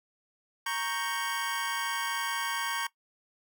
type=chord; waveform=25% pulse; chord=G diminished; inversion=first; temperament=equal; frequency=932.3 / 1108.7 / 1568 Hz; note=Bb5 / Db6 / G6; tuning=0 / 0 / 0 cents; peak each=-31 dBFS; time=0.66-2.87 s; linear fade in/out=5 ms; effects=noise-tail reverb RT60 0.1 s tail -19 dB re dry